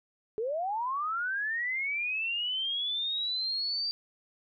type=linear sweep; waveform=sine; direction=up; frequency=415.3 to 4699 Hz; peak=-29 dBFS; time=0.38-3.91 s; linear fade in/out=0 ms; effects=none